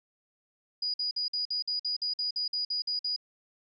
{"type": "tone bursts", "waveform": "sine", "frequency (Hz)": 4907, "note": "D#8", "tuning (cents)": -25, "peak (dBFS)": -28, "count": 14, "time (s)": [0.82, 3.163], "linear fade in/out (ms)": 5, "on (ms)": 120, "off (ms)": 51, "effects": []}